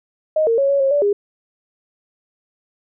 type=tone with pitch steps; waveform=sine; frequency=623 / 458.4 / 552 / 559 / 541 / 579 / 407.4 Hz; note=D#5 / A#4 / C#5 / C#5 / C#5 / D5 / G#4; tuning=+2 / -29 / -7 / +14 / -42 / -25 / -33 cents; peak=-13 dBFS; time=0.36-1.13 s; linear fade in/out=5 ms; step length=110 ms; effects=none